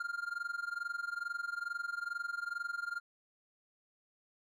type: tone with amplitude modulation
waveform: triangle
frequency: 1400 Hz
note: F6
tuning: 4 cents sharp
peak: -31 dBFS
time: 0-3 s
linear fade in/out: 5 ms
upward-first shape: sine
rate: 22.3 Hz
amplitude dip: 90%
effects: none